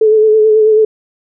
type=tone with vibrato; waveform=sine; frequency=432.9 Hz; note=A4; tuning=28 cents flat; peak=-5 dBFS; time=0.01-0.85 s; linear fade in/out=5 ms; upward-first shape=sine; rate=9.2 Hz; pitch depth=30 cents each way; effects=none